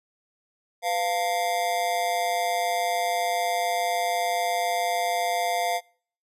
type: tone with amplitude modulation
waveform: square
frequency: 698.5 Hz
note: F5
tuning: in tune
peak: -20 dBFS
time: 0.82-5.81 s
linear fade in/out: 50 ms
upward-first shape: sine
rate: 196 Hz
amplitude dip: 85%
effects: noise-tail reverb RT60 0.5 s tail -25 dB re dry + resampled to 32000 Hz